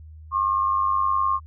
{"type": "tone pair together", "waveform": "sine", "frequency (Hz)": [1075.3, 1174.7], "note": ["C6", "D6"], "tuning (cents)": [47, 0], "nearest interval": "major second", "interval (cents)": 153, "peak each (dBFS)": [-20, -25], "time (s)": [0.31, 1.4], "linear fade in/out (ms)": 50, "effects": ["added 78 Hz sine -40 dBFS peak until 1.46 s"]}